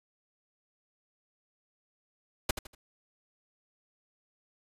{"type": "noise with echo", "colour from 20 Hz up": "pink", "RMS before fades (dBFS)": -26, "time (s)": [2.49, 2.51], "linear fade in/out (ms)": 5, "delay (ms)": 80, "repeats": 3, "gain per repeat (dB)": -10, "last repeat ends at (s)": 2.75, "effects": ["resampled to 32000 Hz"]}